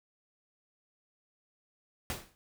pink noise with exponential decay, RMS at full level -33 dBFS, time 2.1-2.35 s, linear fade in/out 0 ms, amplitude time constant 54 ms, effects none

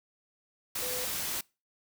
sine tone in noise, 501 Hz, B4, 25 cents sharp, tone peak -38 dBFS, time 0.82-1.05 s, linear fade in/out 5 ms, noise white, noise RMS -34 dBFS, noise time 0.75-1.41 s, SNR -7 dB, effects noise-tail reverb RT60 0.3 s tail -25 dB re dry

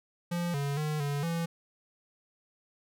square tone with pitch steps, 173.3 / 141.5 / 152.3 / 143.1 / 167.6 Hz, F3 / C#3 / D#3 / D3 / E3, -13 / +36 / -37 / -45 / +29 cents, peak -30 dBFS, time 0.31-1.46 s, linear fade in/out 10 ms, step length 230 ms, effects none

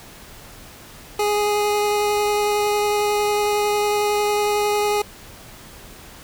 25% pulse tone with vibrato, 415.3 Hz, G#4, in tune, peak -14 dBFS, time 1.19-5.02 s, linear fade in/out 5 ms, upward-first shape sine, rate 11 Hz, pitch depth 8 cents each way, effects pink hiss -42 dBFS RMS until 6.23 s

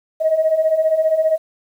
sine beating tone pair, 622.3 / 637.3 Hz, D#5 / D#5, 0 / +41 cents, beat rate 15 Hz, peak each -19 / -14 dBFS, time 0.2-1.38 s, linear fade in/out 20 ms, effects tanh soft clip ceiling -6 dBFS + 8-bit

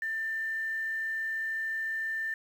sine tone with quantisation, 1787 Hz, A6, 26 cents sharp, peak -30 dBFS, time 0.02-2.34 s, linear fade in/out 2 ms, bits 9, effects none

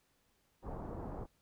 pink low-pass noise, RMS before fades -43 dBFS, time 0.62-1.27 s, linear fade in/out 50 ms, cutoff 1000 Hz, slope 24 dB/octave, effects pink hiss -75 dBFS RMS until 1.41 s

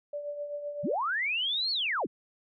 sine tone with tremolo, 583 Hz, D5, 13 cents flat, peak -31 dBFS, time 0.13-0.95 s, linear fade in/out 5 ms, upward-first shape triangle, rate 7.8 Hz, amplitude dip 60%
sine linear two-way sweep, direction up then down, 104.8 to 4435 to 104.8 Hz, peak -27 dBFS, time 0.83-2.07 s, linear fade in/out 20 ms, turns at 1.71 s
effects none

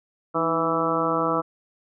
harmonic tone with a mistuned harmonic, 164.81 Hz, E3, in tune, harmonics 1 / 2 / 3 / 4 / 5 / 6 / 7 / 8, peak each -33 / -28 / -27 / -29 / -33 / -31 / -27 / -27 dBFS, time 0.34-1.42 s, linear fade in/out 20 ms, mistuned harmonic 2, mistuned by -58 cents, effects none

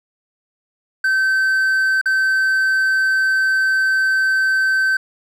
triangle tone with dropouts, 1544 Hz, G6, 27 cents flat, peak -12 dBFS, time 1.04-4.97 s, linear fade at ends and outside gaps 5 ms, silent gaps 2.014-2.057 s, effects none

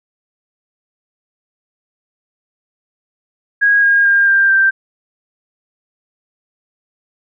sine tone with pitch steps, 1644 / 1625.1 / 1606.5 / 1588 / 1569.8 Hz, G#6 / G#6 / G6 / G6 / G6, -18 / -38 / +42 / +22 / +2 cents, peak -8 dBFS, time 3.61-4.71 s, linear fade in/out 20 ms, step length 220 ms, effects none

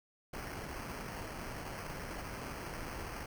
pink noise with sample-and-hold, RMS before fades -43 dBFS, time 0.33-3.26 s, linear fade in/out 5 ms, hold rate 3675 Hz, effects none

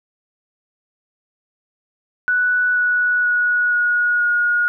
sine tone with pitch steps, 1480 / 1469.8 / 1459.6 / 1449.5 / 1439.5 Hz, F#6 / F#6 / F#6 / F#6 / F#6, 0 / -12 / -24 / -36 / -48 cents, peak -14 dBFS, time 2.28-4.68 s, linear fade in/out 0 ms, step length 480 ms, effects none

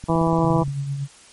click train, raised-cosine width 5 ms, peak -21 dBFS, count 12, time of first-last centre 0.04-0.68 s, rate 17.2 Hz
harmonic tone, 164.81 Hz, E3, in tune, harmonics 1 / 2 / 3 / 4 / 5 / 6 / 7, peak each -20 / -22 / -25 / -26 / -27 / -25 / -31 dBFS, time 0.08-0.64 s, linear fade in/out 20 ms
sine tone with tremolo, 139.7 Hz, C#3, 14 cents sharp, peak -21 dBFS, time 0.41-1.08 s, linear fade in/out 50 ms, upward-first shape triangle, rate 8.4 Hz, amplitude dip 50%
effects white hiss -48 dBFS RMS until 1.32 s + MP3 48 kbps

